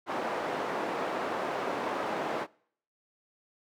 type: band-pass noise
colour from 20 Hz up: white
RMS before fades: -33 dBFS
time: 0.06-2.47 s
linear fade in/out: 50 ms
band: 300 to 910 Hz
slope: 12 dB/octave
effects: noise-tail reverb RT60 0.6 s tail -24 dB re dry